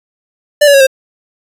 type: tone with pitch steps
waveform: square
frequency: 589 / 568.9 / 549.6 / 530.8 Hz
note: D5 / C#5 / C#5 / C5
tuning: +5 / +45 / -15 / +25 cents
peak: -4 dBFS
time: 0.61-0.87 s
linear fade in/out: 10 ms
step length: 65 ms
effects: resampled to 32000 Hz